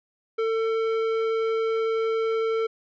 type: tone with tanh clipping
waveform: triangle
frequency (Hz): 448.2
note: A4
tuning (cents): +32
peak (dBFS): -24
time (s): 0.38-2.67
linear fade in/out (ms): 10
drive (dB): 17
effects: none